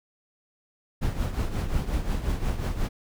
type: noise with tremolo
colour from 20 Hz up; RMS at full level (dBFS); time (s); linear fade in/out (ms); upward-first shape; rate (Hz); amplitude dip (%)
brown; -24; 1.01-2.89; 20; triangle; 5.6; 70
effects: none